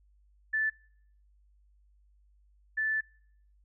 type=tone pair in turn; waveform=sine; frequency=1753 / 1753 Hz; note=A6 / A6; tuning=-7 / -7 cents; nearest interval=unison; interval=0 cents; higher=neither; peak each=-26 / -27 dBFS; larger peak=first; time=0.53-0.7 / 2.77-3.01 s; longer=second; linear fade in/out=10 ms; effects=noise-tail reverb RT60 0.6 s tail -23 dB re dry + added 50 Hz sine -61 dBFS peak until 3.64 s